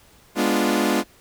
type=chord; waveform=sawtooth; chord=G# diminished seventh; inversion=none; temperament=equal; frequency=207.7 / 246.9 / 293.7 / 349.2 Hz; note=G#3 / B3 / D4 / F4; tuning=0 / 0 / 0 / 0 cents; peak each=-20 dBFS; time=0.35-1.04 s; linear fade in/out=50 ms; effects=pink hiss -53 dBFS RMS until 1.2 s